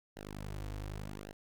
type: tone with flanger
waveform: sawtooth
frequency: 50.9 Hz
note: G#1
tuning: 34 cents flat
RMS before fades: -43 dBFS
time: 0.16-1.33 s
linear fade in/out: 5 ms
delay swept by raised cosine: 0.85 to 5.15 ms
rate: 0.87 Hz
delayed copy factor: -1
effects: none